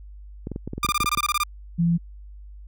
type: clicks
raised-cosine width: 3 ms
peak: -17 dBFS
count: 11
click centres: 0.471 / 0.517 / 0.561 / 0.676 / 0.734 / 0.78 / 0.848 / 0.889 / 1.006 / 1.044 / 1.175 s
type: tone bursts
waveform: sawtooth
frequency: 1200 Hz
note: D6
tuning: 37 cents sharp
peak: -16 dBFS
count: 11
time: 0.83-1.435 s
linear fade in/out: 2 ms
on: 35 ms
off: 22 ms
type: tone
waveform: sine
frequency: 169.7 Hz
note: F3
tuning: 49 cents flat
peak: -17 dBFS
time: 1.78-1.98 s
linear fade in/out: 20 ms
effects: added 50 Hz sine -39 dBFS peak until 2.67 s